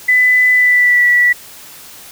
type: tone with pitch glide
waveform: sine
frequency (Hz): 2000 to 1949.8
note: B6 to B6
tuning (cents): +21 to -23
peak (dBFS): -7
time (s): 0.08-1.33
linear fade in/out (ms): 10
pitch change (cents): -44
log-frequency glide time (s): 0.53-1.07
effects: white hiss -36 dBFS RMS until 2.11 s